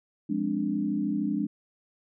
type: chord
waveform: sine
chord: D half-diminished seventh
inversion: first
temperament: equal with one note detuned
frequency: 176.34 / 207.7 / 261.6 / 293.7 Hz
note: F3 / Ab3 / C4 / D4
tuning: +17 / 0 / 0 / 0 cents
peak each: -35 / -29 / -34 / -29 dBFS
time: 0.29-1.47 s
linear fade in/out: 10 ms
effects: none